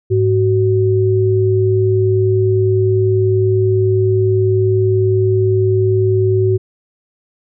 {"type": "tone pair together", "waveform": "sine", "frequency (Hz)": [105.3, 375.2], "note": ["G#2", "F#4"], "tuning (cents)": [24, 24], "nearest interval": "octave + minor seventh", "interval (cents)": 2200, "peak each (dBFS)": -13, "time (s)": [0.1, 6.58], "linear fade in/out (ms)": 20, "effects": []}